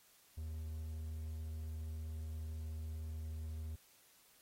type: tone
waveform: triangle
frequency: 78.8 Hz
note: D#2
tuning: 23 cents sharp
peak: -39 dBFS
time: 0.37-3.76 s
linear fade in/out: 10 ms
effects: white hiss -67 dBFS RMS until 4.41 s + AAC 48 kbps